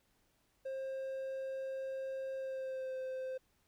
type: tone with pitch glide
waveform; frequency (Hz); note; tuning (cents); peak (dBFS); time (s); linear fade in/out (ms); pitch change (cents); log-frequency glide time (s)
triangle; 532 to 520.1; C5 to C5; +29 to -10; -36; 0.65-3.38; 10; -39; 2.36-2.97
effects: pink hiss -75 dBFS RMS until 3.67 s